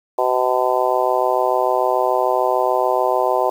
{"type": "harmonic tone", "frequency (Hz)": 126.8, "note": "B2", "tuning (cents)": 46, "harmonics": [3, 4, 5, 6, 7, 8], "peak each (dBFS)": [-23, -22, -20, -22, -22, -24], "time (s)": [0.18, 3.5], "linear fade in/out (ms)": 5, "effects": ["7-bit"]}